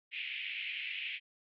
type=band-pass noise; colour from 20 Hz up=pink; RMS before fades=-40 dBFS; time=0.11-1.2 s; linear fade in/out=50 ms; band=2200 to 3000 Hz; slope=48 dB/octave; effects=none